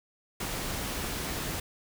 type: noise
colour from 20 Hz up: pink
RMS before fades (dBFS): -34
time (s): 0.4-1.6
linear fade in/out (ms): 5
effects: none